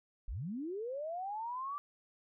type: linear sweep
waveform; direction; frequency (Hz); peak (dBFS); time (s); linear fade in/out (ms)
sine; up; 32.27 to 1174.7; -37; 0.28-1.78; 0
effects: none